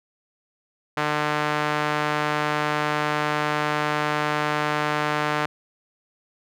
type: tone with band-pass filter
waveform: sawtooth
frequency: 150 Hz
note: D3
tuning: 37 cents sharp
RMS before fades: -24 dBFS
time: 0.97-5.46 s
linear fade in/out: 5 ms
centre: 1400 Hz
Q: 0.97
effects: none